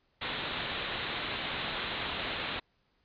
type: low-pass noise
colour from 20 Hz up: white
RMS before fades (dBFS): -36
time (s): 0.21-2.6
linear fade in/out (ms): 10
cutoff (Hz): 4000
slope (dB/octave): 96
effects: pink hiss -73 dBFS RMS until 3.04 s + resampled to 11025 Hz

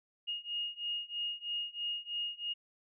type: beating tone pair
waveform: sine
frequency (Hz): 2856 / 2859.1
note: F7 / F7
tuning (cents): +38 / +40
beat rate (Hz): 3.1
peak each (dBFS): -39 / -38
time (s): 0.27-2.54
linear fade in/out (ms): 20
effects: none

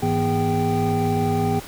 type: tone cluster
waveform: triangle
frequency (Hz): 104.4 / 163.4 / 244.5 / 408.1 / 779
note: G#2 / E3 / B3 / G#4 / G5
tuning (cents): +10 / -15 / -17 / -30 / -11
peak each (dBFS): -23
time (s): 0.02-1.6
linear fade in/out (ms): 10
effects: pink hiss -38 dBFS RMS until 1.67 s

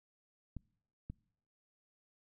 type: clicks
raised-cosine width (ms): 5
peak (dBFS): -30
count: 2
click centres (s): 0.567 / 1.1
effects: noise-tail reverb RT60 0.7 s tail -26 dB re dry

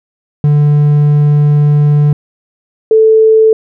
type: tone pair in turn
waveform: triangle / sine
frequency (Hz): 147.2 / 440.2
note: D3 / A4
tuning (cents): +4 / +1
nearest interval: octave + perfect fifth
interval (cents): 1897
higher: second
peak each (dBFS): -3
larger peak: neither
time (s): 0.44-2.13 / 2.91-3.53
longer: first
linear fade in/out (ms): 2
effects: none

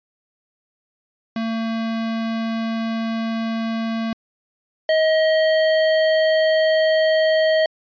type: tone pair in turn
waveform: square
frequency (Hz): 225.9 / 632.9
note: A3 / D#5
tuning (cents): +46 / +29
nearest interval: octave + tritone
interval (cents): 1783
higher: second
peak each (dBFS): -22 / -15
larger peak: second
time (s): 1.36-4.13 / 4.89-7.66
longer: neither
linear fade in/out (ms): 2
effects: resampled to 11025 Hz

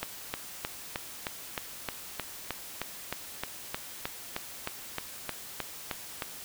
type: click train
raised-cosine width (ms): 0.3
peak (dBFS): -15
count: 21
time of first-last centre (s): 0.03-6.222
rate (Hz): 3.23
effects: white hiss -44 dBFS RMS until 6.44 s

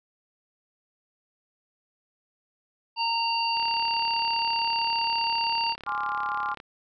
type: harmonic tone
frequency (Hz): 924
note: A#5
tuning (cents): -16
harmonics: 1 / 3 / 5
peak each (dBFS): -26 / -30 / -29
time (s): 2.96-5.76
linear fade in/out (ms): 50
type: click train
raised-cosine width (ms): 0.3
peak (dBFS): -25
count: 108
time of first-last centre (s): 3.57-6.601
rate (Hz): 35.3
type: chord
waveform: sine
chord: D half-diminished seventh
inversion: second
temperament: equal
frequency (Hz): 830.6 / 1046.5 / 1174.7 / 1396.9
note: Ab5 / C6 / D6 / F6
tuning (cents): 0 / 0 / 0 / 0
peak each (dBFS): -32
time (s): 5.86-6.55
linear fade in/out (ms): 20
effects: none

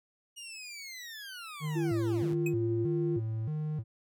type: linear sweep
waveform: 20% pulse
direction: down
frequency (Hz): 2880 to 69.3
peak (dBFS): -37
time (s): 0.36-2.35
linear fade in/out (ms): 20
type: tone with vibrato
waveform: triangle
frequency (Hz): 130.4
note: C3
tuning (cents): -5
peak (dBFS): -29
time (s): 1.6-3.84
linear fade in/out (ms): 50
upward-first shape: square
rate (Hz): 1.6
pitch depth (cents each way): 280
type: tone with pitch glide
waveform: sine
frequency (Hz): 338.4 to 344.9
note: E4 to F4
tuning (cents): +45 to -22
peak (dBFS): -29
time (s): 1.75-3.2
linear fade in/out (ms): 20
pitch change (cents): +33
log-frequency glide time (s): 2-2.41
type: tone with exponential decay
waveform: square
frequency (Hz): 2531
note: D#7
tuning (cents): +29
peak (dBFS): -32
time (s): 2.46-2.54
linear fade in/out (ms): 5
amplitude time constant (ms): 17
effects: none

